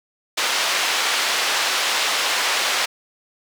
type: band-pass noise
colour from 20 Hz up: white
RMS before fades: -21 dBFS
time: 0.37-2.86 s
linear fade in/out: 10 ms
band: 580 to 4300 Hz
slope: 12 dB/octave
effects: none